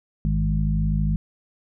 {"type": "harmonic tone with a mistuned harmonic", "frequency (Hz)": 52.2, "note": "G#1", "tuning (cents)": 10, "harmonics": [1, 2, 3, 4], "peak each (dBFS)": [-22, -30, -23, -28], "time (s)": [0.25, 1.16], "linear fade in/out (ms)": 0, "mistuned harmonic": 2, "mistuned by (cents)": -46, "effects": []}